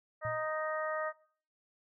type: harmonic tone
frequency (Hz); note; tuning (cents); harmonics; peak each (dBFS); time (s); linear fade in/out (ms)
311.1; D#4; 0; 2 / 3 / 4 / 5 / 6; -35 / -45 / -38 / -47 / -41; 0.21-1.13; 50
type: tone with exponential decay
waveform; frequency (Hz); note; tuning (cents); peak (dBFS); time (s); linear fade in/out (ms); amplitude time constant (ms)
sine; 116; A#2; -8; -37; 0.25-0.54; 0; 61
effects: noise-tail reverb RT60 0.5 s tail -21 dB re dry